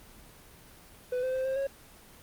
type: tone with pitch steps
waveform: triangle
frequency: 499.6 / 516 / 521 / 530 / 548 Hz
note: B4 / C5 / C5 / C5 / C#5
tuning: +20 / -24 / -7 / +22 / -20 cents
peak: -26 dBFS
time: 1.12-1.67 s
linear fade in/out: 5 ms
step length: 110 ms
effects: pink hiss -53 dBFS RMS until 2.22 s + Opus 24 kbps